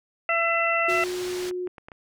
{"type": "harmonic tone", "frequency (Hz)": 671, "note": "E5", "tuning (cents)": 31, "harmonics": [1, 2, 3, 4], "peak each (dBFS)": [-26, -26, -26, -26], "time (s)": [0.29, 1.04], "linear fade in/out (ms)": 2}
{"type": "tone", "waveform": "sine", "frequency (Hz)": 361.8, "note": "F#4", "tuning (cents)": -39, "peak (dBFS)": -27, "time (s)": [0.88, 1.68], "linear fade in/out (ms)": 5}
{"type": "low-pass noise", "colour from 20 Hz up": "white", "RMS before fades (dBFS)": -38, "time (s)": [0.88, 1.51], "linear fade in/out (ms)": 20, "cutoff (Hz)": 5800, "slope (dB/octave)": 12}
{"type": "clicks", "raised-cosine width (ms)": 0.5, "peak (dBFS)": -27, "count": 8, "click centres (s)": [1.28, 1.426, 1.456, 1.511, 1.673, 1.782, 1.885, 1.918]}
{"effects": []}